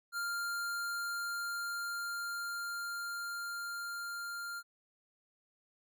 square tone with level ramp, 1396.9 Hz, F6, in tune, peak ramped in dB -35 to -40 dBFS, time 0.12-4.63 s, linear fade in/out 50 ms, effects none

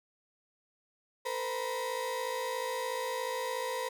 35% pulse tone cluster, 456.1 / 510 / 963 Hz, A#4 / C5 / B5, -38 / -44 / -44 cents, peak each -38 / -34 / -36 dBFS, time 1.25-3.89 s, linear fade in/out 10 ms, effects none

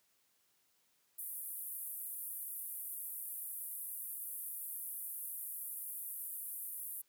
white band-pass noise, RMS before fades -44 dBFS, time 1.18-7.02 s, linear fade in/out 10 ms, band 10000 to 15000 Hz, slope 48 dB/octave, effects white hiss -75 dBFS RMS until 7.08 s + high-pass 80 Hz 12 dB/octave

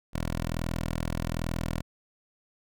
10% pulse tone, 41.2 Hz, E1, in tune, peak -21 dBFS, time 0.13-1.82 s, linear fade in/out 20 ms, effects none

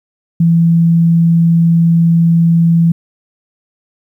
sine tone, 167.2 Hz, E3, 25 cents sharp, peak -6 dBFS, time 0.4-2.92 s, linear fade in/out 5 ms, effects 8-bit

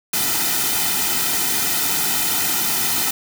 white noise with comb filter, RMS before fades -20 dBFS, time 0.13-3.11 s, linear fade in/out 5 ms, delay 1.8 ms, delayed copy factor -0.85, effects none

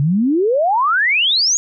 sine exponential sweep, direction up, 134.8 to 6850 Hz, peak -12 dBFS, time 0-1.57 s, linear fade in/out 0 ms, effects none

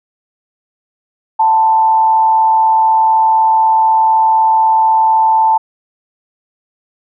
sine tone with frequency modulation, 884 Hz, A5, 8 cents sharp, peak -7 dBFS, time 1.39-5.58 s, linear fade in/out 10 ms, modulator 141 Hz, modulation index 0.3, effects none

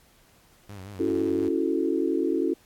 sawtooth tone with vibrato, 97.8 Hz, G2, 4 cents flat, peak -35 dBFS, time 0.69-1.49 s, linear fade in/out 5 ms, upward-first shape sine, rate 5.9 Hz, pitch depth 99 cents each way
sine chord, F# minor seventh, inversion second, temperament equal, 277.2 / 329.6 / 370 / 440 Hz, C#4 / E4 / F#4 / A4, 0 / 0 / 0 / 0 cents, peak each -28 / -26 / -28 / -30 dBFS, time 0.99-2.54 s, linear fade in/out 10 ms
effects pink hiss -59 dBFS RMS until 2.65 s + AAC 64 kbps

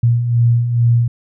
sine beating tone pair, 116.54 / 118.84 Hz, A#2 / A#2, 0 / +34 cents, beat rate 2.3 Hz, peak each -19 / -11 dBFS, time 0.03-1.08 s, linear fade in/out 5 ms, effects none

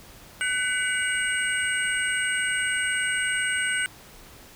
sine tone cluster, 1504 / 2010 / 2260 / 2866 / 8420 Hz, F#6 / B6 / C#7 / F7 / C9, +28 / +30 / +33 / +44 / +10 cents, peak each -26 / -33 / -31 / -32 / -30 dBFS, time 0.41-3.86 s, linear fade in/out 0 ms, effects pink hiss -48 dBFS RMS until 4.55 s

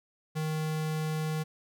square tone, 156.1 Hz, D#3, 6 cents sharp, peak -30 dBFS, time 0.35-1.44 s, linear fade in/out 20 ms, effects none

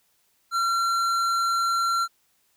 sine tone with tanh clipping, 1365 Hz, F6, 40 cents flat, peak -23 dBFS, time 0.51-2.08 s, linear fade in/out 50 ms, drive 14 dB, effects white hiss -67 dBFS RMS until 2.56 s

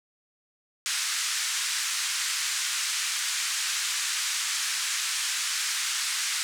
white band-pass noise, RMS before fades -29 dBFS, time 0.86-6.43 s, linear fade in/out 0 ms, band 1300 to 8400 Hz, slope 24 dB/octave, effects none

